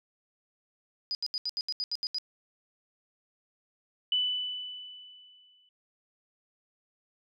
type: tone bursts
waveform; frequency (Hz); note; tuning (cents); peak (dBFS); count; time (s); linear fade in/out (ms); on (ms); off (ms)
sine; 4948; D#8; -10; -29; 10; 1.11-2.184; 0; 39; 76
type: tone with exponential decay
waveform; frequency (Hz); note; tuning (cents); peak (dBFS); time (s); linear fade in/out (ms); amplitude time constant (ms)
sine; 2988; F#7; +16; -23; 4.12-5.69; 2; 340
effects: none